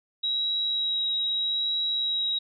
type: tone with vibrato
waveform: sine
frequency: 3847 Hz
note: B7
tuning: 46 cents flat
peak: -24 dBFS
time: 0.23-2.39 s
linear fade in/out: 10 ms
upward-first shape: sine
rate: 0.8 Hz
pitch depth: 9 cents each way
effects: none